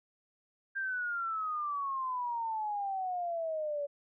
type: exponential sweep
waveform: sine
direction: down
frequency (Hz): 1600 to 567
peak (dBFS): -32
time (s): 0.75-3.87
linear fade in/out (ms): 20
effects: none